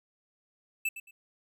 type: tone with echo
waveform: square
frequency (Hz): 2637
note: E7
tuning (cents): 0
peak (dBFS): -28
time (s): 0.85-0.89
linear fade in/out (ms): 5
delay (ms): 110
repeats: 2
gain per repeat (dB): -12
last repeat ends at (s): 1.11
effects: none